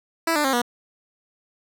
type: tone with pitch steps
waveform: 10% pulse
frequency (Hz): 329.6 / 297.1 / 267.7 / 241.3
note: E4 / D4 / C4 / B3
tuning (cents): 0 / +20 / +40 / -40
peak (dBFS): -11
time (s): 0.27-0.618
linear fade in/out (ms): 5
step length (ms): 87
effects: none